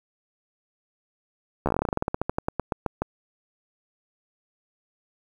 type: slowing click train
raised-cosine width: 1 ms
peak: -10 dBFS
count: 24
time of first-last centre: 1.66-3.02 s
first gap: 13 ms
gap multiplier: 1.12
effects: 8-bit

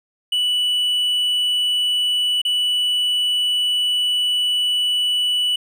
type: tone with dropouts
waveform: triangle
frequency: 2960 Hz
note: F#7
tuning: in tune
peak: -15 dBFS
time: 0.32-5.56 s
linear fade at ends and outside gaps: 5 ms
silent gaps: 2.417-2.45 s
effects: none

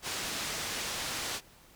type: low-pass noise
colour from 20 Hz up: white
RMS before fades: -36 dBFS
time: 0.02-1.41 s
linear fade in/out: 50 ms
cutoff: 6300 Hz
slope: 12 dB/octave
effects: pink hiss -58 dBFS RMS until 1.75 s

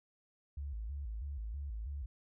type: tone with vibrato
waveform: sine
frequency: 62.1 Hz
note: B1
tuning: 10 cents sharp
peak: -38 dBFS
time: 0.57-2.06 s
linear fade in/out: 5 ms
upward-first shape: square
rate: 3.1 Hz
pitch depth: 230 cents each way
effects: none

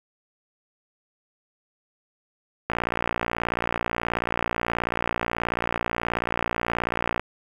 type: click train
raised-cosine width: 0.5 ms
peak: -9 dBFS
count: 264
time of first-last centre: 2.7-7.196 s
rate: 58.5 Hz
effects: 7-bit

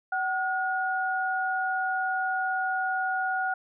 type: tone pair together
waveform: sine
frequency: 756 / 1441.2 Hz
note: F#5 / F#6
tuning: +37 / -46 cents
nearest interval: major seventh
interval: 1117 cents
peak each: -28 dBFS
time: 0.12-3.54 s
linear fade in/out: 5 ms
effects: none

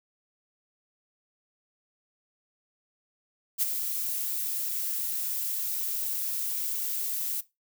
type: noise with ADSR envelope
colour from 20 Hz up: violet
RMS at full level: -23 dBFS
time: 3.58-7.41 s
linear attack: 40 ms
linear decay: 21 ms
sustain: -8 dB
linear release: 9 ms
effects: noise-tail reverb RT60 0.2 s tail -17 dB re dry

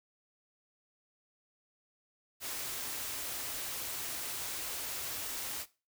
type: band-stop noise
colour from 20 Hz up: white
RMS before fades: -39 dBFS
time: 2.4-5.66 s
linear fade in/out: 50 ms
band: 150 to 220 Hz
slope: 96 dB/octave
effects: noise-tail reverb RT60 0.3 s tail -18 dB re dry

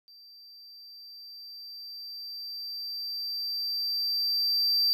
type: tone with level ramp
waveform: triangle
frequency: 4685 Hz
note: D8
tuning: 5 cents flat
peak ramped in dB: -49 to -20 dBFS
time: 0.08-4.93 s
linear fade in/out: 0 ms
effects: none

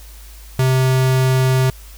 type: tone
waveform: square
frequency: 130.3 Hz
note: C3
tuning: 7 cents flat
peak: -13 dBFS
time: 0.59-1.7 s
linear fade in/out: 2 ms
effects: added 52 Hz sine -36 dBFS peak until 1.97 s + white hiss -44 dBFS RMS until 1.97 s

